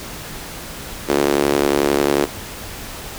sawtooth tone with high-pass filter, 71.2 Hz, C#2, 47 cents sharp, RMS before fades -17 dBFS, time 1.08-2.26 s, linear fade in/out 20 ms, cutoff 360 Hz, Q 2.5, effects pink hiss -32 dBFS RMS until 3.18 s

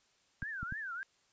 sine tone with vibrato, 1568 Hz, G6, in tune, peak -38 dBFS, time 0.42-1.03 s, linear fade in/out 0 ms, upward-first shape triangle, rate 3.4 Hz, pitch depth 280 cents each way
clicks, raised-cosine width 5 ms, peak -29 dBFS, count 3, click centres 0.427 / 0.63 / 0.724 s
effects white hiss -71 dBFS RMS until 1.32 s + resampled to 16000 Hz

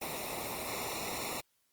pink noise with comb filter, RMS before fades -38 dBFS, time 0.01-1.41 s, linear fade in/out 10 ms, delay 0.63 ms, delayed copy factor -0.9, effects white hiss -75 dBFS RMS until 1.72 s + Opus 32 kbps

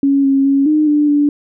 sine tone with pitch steps, 277.4 / 272.6 / 276 / 305.3 / 296.1 / 291.1 Hz, C#4 / C#4 / C#4 / D#4 / D4 / D4, +1 / -29 / -7 / -33 / +14 / -15 cents, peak -9 dBFS, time 0.03-1.29 s, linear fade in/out 2 ms, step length 210 ms, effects none

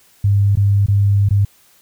sine tone with dropouts, 100.5 Hz, G2, 44 cents sharp, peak -10 dBFS, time 0.24-1.45 s, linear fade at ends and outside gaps 5 ms, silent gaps 0.555-0.571 / 0.862-0.883 / 1.289-1.307 s, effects white hiss -52 dBFS RMS until 1.81 s

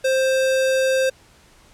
square tone, 526 Hz, C5, 9 cents sharp, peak -17 dBFS, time 0.04-1.1 s, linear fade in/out 10 ms, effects pink hiss -52 dBFS RMS until 1.73 s + low-pass 10000 Hz 12 dB/octave

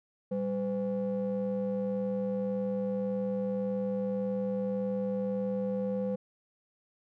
triangle ring-modulated tone, 155.56 Hz, D#3, in tune, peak -24 dBFS, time 0.31-6.16 s, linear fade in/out 10 ms, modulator 352 Hz, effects none

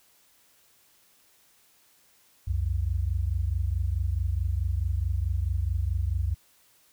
sine tone pair together, 64.3 / 88.94 Hz, C2 / F2, -30 / +32 cents, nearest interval tritone, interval 562 cents, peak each -27 dBFS, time 2.47-6.35 s, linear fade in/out 10 ms, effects white hiss -62 dBFS RMS until 6.92 s

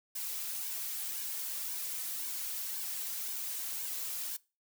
blue noise with flanger, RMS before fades -38 dBFS, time 0.15-4.37 s, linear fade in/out 10 ms, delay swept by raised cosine 1.5 to 3.6 ms, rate 1.9 Hz, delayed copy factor -0.65, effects noise-tail reverb RT60 0.3 s tail -22 dB re dry

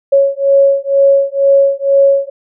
sine beating tone pair, 552 / 554.1 Hz, C#5 / C#5, -7 / -1 cents, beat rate 2.1 Hz, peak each -10 dBFS, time 0.12-2.3 s, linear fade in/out 10 ms, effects none

